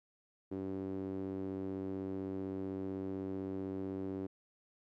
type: tone with band-pass filter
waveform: sawtooth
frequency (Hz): 95.8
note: G2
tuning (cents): -39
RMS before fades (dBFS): -40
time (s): 0.51-4.27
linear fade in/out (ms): 10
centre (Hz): 330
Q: 3.2
effects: none